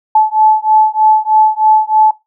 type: beating tone pair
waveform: sine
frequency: 864 / 867.2 Hz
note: A5 / A5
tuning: -32 / -25 cents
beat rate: 3.2 Hz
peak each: -10 dBFS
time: 0.15-2.11 s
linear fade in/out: 5 ms
effects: noise-tail reverb RT60 0.2 s tail -20 dB re dry